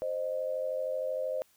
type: tone pair together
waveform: sine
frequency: 523.3 / 616.3 Hz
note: C5 / D#5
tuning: 0 / -17 cents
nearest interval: minor third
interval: 283 cents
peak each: -32 / -34 dBFS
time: 0.02-1.42 s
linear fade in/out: 0 ms
effects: white hiss -66 dBFS RMS until 1.56 s